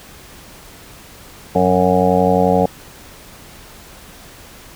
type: harmonic tone with a mistuned harmonic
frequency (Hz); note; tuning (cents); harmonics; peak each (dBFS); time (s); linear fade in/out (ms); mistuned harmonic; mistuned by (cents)
91.5; F#2; -19; 1 / 2 / 3 / 5 / 6 / 7 / 8 / 9; -25 / -17 / -22 / -17 / -18 / -23 / -18 / -22; 1.55-2.66; 5; 1; +61
effects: pink hiss -40 dBFS RMS until 4.75 s